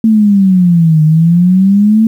sine exponential two-way sweep, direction down then up, 225.5 to 153 to 225.5 Hz, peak -4 dBFS, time 0.04-2.07 s, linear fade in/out 2 ms, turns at 1.03 s, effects 7-bit

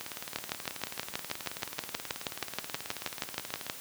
two click trains, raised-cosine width 0.2 ms, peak -13 / -20 dBFS, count 22 / 69, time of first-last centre 0.36-3.699 / 0.01-3.666 s, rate 6.29 / 18.6 Hz, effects white hiss -45 dBFS RMS until 3.8 s + high-pass 80 Hz 12 dB/octave

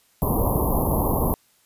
pink band-stop noise, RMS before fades -21 dBFS, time 0.22-1.34 s, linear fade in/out 0 ms, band 1100 to 11000 Hz, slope 96 dB/octave, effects white hiss -61 dBFS RMS until 1.65 s + resampled to 32000 Hz

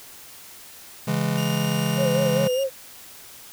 square chord, C# minor, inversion none, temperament just, 138.59 / 166.31 / 207.9 Hz, C#3 / E3 / G#3, 0 / +16 / +2 cents, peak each -27 / -26 / -27 dBFS, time 1.07-2.48 s, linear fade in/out 10 ms
sawtooth tone, 2827 Hz, F7, 20 cents sharp, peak -29 dBFS, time 1.37-2.64 s, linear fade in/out 10 ms
sine tone with vibrato, 523.3 Hz, C5, in tune, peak -20 dBFS, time 1.96-2.7 s, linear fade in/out 50 ms, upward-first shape sine, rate 4.9 Hz, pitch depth 78 cents each way
effects white hiss -44 dBFS RMS until 3.52 s

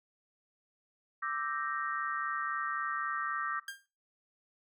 sine chord, E half-diminished seventh, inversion third, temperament equal, 1174.7 / 1318.5 / 1568 / 1864.7 Hz, D6 / E6 / G6 / Bb6, 0 / 0 / 0 / 0 cents, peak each -36 / -38 / -40 / -40 dBFS, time 1.22-3.6 s, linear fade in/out 10 ms
sawtooth tone with exponential decay, 1602 Hz, G6, 37 cents sharp, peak -32 dBFS, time 3.68-3.86 s, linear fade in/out 2 ms, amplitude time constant 39 ms
effects noise-tail reverb RT60 0.3 s tail -17 dB re dry

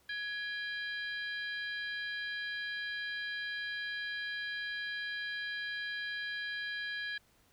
harmonic tone with a mistuned harmonic, 799 Hz, G5, 33 cents sharp, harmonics 2 / 3 / 4 / 5 / 6, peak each -37 / -49 / -45 / -47 / -53 dBFS, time 0.09-7.18 s, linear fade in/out 5 ms, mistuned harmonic 2, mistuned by +79 cents, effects pink hiss -68 dBFS RMS until 7.52 s

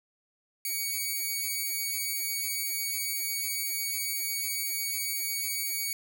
5% pulse tone, 2251 Hz, C#7, 26 cents sharp, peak -20 dBFS, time 0.65-5.93 s, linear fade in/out 2 ms, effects 10-bit

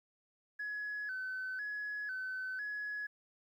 sine tone with vibrato, 1600 Hz, G6, 35 cents sharp, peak -36 dBFS, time 0.59-3.07 s, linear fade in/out 10 ms, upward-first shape square, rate 1 Hz, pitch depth 90 cents each way, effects tanh soft clip ceiling -34 dBFS + 12-bit

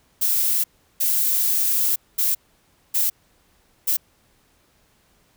violet noise bursts at uneven times, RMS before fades -20 dBFS, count 5, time 0.21-0.64 / 1-1.96 / 2.18-2.35 / 2.94-3.1 / 3.87-3.97 s, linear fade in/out 10 ms, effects pink hiss -61 dBFS RMS until 5.36 s

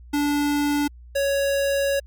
square tone pair in turn, 290.5 / 556.4 Hz, D4 / C#5, -19 / +6 cents, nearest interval major seventh, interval 1125 cents, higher second, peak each -20 dBFS, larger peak neither, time 0.13-0.88 / 1.15-2 s, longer second, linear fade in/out 10 ms, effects added 60 Hz sine -41 dBFS peak until 2.06 s + MP3 96 kbps

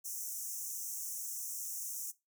pink high-pass noise, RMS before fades -41 dBFS, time 0.04-2.12 s, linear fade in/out 20 ms, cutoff 5700 Hz, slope 96 dB/octave, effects noise-tail reverb RT60 0.2 s tail -18 dB re dry

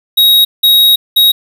square tone bursts at uneven times, 3793 Hz, A#7, 29 cents sharp, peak -5 dBFS, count 3, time 0.17-0.45 / 0.63-0.96 / 1.16-1.32 s, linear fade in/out 10 ms, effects none

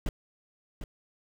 brown noise with echo, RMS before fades -28 dBFS, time 0.06-0.09 s, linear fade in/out 2 ms, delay 750 ms, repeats 1, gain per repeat -9 dB, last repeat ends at 0.84 s, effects none

